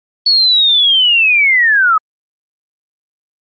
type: linear sweep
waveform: sine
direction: down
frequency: 4435 to 1241 Hz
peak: -7 dBFS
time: 0.26-1.98 s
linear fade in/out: 5 ms
effects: Opus 48 kbps